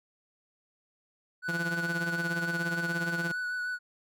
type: tone with vibrato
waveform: triangle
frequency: 1480 Hz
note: F#6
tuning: in tune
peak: -29 dBFS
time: 1.42-3.79 s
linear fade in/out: 50 ms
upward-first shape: triangle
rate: 6.7 Hz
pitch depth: 21 cents each way
type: tone with tremolo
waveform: sawtooth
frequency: 170 Hz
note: F3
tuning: 46 cents flat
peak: -26 dBFS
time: 1.48-3.32 s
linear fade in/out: 10 ms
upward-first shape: sine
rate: 17 Hz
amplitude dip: 65%
effects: none